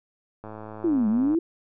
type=click train; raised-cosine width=1 ms; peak=-25 dBFS; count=99; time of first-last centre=0.44-1.347 s; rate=108 Hz
type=exponential two-way sweep; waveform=sine; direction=down then up; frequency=355.6 to 207.7 to 345.6 Hz; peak=-19 dBFS; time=0.84-1.39 s; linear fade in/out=5 ms; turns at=1.08 s
effects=none